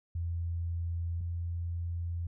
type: tone pair in turn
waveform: sine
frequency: 84.8 / 85.49 Hz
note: E2 / F2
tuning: +50 / -36 cents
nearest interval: unison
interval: 14 cents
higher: second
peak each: -31 / -32 dBFS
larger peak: first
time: 0.15-1.21 / 1.21-2.27 s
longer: neither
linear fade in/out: 5 ms
effects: none